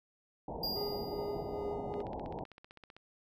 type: low-pass noise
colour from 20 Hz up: white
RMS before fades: -41 dBFS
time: 0.48-2.44 s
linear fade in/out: 5 ms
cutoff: 920 Hz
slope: 96 dB/octave
type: tone with exponential decay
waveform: square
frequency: 4821 Hz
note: D8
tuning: 45 cents sharp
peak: -33 dBFS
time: 0.63-1.74 s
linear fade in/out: 5 ms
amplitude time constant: 240 ms
type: tone with tremolo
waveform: triangle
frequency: 410.3 Hz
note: G#4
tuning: 21 cents flat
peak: -34 dBFS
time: 0.75-2.03 s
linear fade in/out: 20 ms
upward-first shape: sine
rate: 2.5 Hz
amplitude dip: 50%
type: click train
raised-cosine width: 0.3 ms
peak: -36 dBFS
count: 17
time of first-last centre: 1.94-2.966 s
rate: 15.6 Hz
effects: none